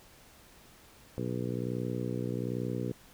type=harmonic tone; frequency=61.2 Hz; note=B1; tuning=15 cents flat; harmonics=2 / 3 / 4 / 5 / 6 / 7 / 8; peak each=-36 / -38 / -39 / -40 / -41 / -41 / -42 dBFS; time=1.18-2.92 s; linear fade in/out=0 ms; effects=pink hiss -57 dBFS RMS until 3.13 s